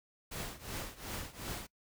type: noise with tremolo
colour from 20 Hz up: pink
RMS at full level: -39 dBFS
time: 0.31-1.67 s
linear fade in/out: 10 ms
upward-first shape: triangle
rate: 2.7 Hz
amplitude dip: 90%
effects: noise-tail reverb RT60 0.1 s tail -23 dB re dry